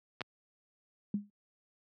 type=clicks; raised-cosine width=0.3 ms; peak=-21 dBFS; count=2; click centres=0.208 / 0.216 s
type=tone with exponential decay; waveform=sine; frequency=204.6 Hz; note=G#3; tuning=26 cents flat; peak=-26 dBFS; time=1.14-1.3 s; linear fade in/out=2 ms; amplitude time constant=33 ms
effects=high-pass 100 Hz 12 dB/octave